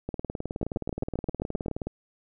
two click trains, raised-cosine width 2 ms, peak -15 / -18 dBFS, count 9 / 35, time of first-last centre 0.63-1.683 / 0.09-1.87 s, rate 7.6 / 19.1 Hz, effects none

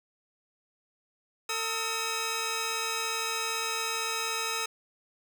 10% pulse tone pair together, 451.6 / 1277.3 Hz, A4 / D#6, +45 / +45 cents, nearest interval octave + tritone, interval 1800 cents, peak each -26 / -23 dBFS, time 1.49-4.66 s, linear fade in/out 5 ms, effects none

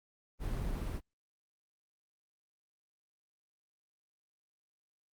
brown noise, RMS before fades -36 dBFS, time 0.39-1.01 s, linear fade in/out 50 ms, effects Opus 24 kbps

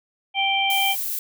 harmonic tone, 784 Hz, G5, in tune, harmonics 1 / 3 / 4, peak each -23 / -23 / -23 dBFS, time 0.34-0.96 s, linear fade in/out 50 ms
violet noise, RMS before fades -27 dBFS, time 0.7-1.19 s, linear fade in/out 2 ms
effects none

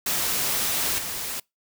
white noise with level steps, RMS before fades -25 / -31 dBFS, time 0.06-1.4 s, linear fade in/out 5 ms, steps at 0.98 s, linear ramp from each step 5 ms, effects noise-tail reverb RT60 0.2 s tail -26 dB re dry

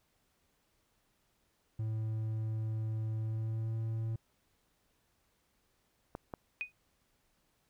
triangle tone with pitch glide, 110 to 112.38 Hz, A2 to A2, 0 to +37 cents, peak -31 dBFS, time 1.79-4.16 s, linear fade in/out 5 ms, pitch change +37 cents, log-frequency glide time 3.18-3.85 s
clicks, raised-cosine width 1 ms, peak -26 dBFS, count 2, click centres 6.151 / 6.338 s
sine tone with exponential decay, 2489 Hz, D#7, in tune, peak -30 dBFS, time 6.61-6.72 s, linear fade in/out 0 ms, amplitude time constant 23 ms
effects pink hiss -75 dBFS RMS until 7.69 s

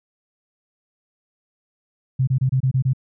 sine tone bursts, 130.81 Hz, C3, in tune, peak -15 dBFS, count 7, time 2.19-2.934 s, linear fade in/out 10 ms, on 84 ms, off 26 ms, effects none

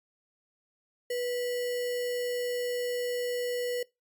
sine tone with sample-and-hold, 489.8 Hz, B4, 14 cents flat, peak -28 dBFS, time 1.1-3.83 s, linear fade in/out 5 ms, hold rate 2450 Hz, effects noise-tail reverb RT60 0.2 s tail -21 dB re dry + MP3 96 kbps

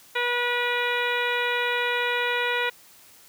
harmonic tone with a mistuned harmonic, 485.3 Hz, B4, 30 cents flat, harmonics 1 / 2 / 3 / 4 / 5 / 6 / 7 / 8, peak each -29 / -30 / -29 / -29 / -30 / -36 / -37 / -36 dBFS, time 0.15-2.7 s, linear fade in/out 10 ms, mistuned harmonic 8, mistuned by -18 cents, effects white hiss -52 dBFS RMS until 3.28 s + high-pass 60 Hz 12 dB/octave

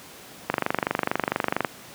click train, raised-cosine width 0.5 ms, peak -6 dBFS, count 29, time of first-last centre 0.5-1.648 s, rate 24.4 Hz, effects pink hiss -44 dBFS RMS until 1.94 s + high-pass 150 Hz 12 dB/octave

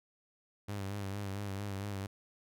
sawtooth tone with vibrato, 99.7 Hz, G2, 30 cents sharp, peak -33 dBFS, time 0.68-2.07 s, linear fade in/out 10 ms, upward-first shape sine, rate 4.4 Hz, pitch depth 51 cents each way, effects none

